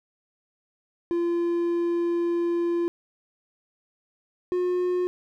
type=tone pair in turn; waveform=triangle; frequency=343.3 / 359.8 Hz; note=F4 / F#4; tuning=-30 / -48 cents; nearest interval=minor second; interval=82 cents; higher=second; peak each=-20 dBFS; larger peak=neither; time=1.11-2.88 / 4.52-5.07 s; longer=first; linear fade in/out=0 ms; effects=none